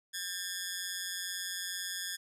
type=ring-modulated tone; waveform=10% pulse; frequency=1700 Hz; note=G#6; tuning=40 cents sharp; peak=-24 dBFS; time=0.13-2.17 s; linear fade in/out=20 ms; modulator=91.1 Hz; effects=none